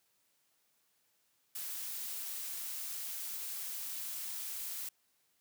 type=noise; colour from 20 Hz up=blue; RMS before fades=-41 dBFS; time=1.55-4.89 s; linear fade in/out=5 ms; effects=white hiss -75 dBFS RMS until 5.4 s + high-pass 80 Hz 12 dB/octave